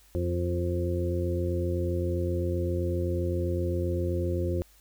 harmonic tone with a mistuned harmonic, 87.7 Hz, F2, 8 cents sharp, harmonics 1 / 2 / 3 / 4 / 5 / 6, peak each -28 / -36 / -39 / -31 / -44 / -35 dBFS, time 0.15-4.62 s, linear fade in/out 0 ms, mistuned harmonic 5, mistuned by +15 cents, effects added 50 Hz sine -59 dBFS peak until 4.8 s + white hiss -60 dBFS RMS until 4.8 s

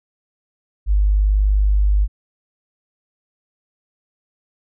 sine tone, 50.5 Hz, G#1, 48 cents flat, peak -12 dBFS, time 0.86-2.08 s, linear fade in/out 50 ms, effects none

